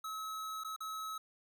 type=tone with dropouts; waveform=square; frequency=1288 Hz; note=E6; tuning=41 cents flat; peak=-40 dBFS; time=0.04-1.18 s; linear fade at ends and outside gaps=5 ms; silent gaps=0.637-0.646 / 0.763-0.805 s; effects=none